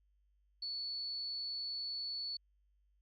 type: tone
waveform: sine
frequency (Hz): 4435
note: C#8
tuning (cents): 0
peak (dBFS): -38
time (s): 0.62-2.37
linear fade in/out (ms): 5
effects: added 50 Hz sine -70 dBFS peak until 3.01 s